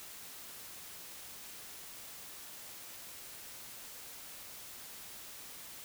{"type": "silence", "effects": ["white hiss -49 dBFS RMS until 5.84 s"]}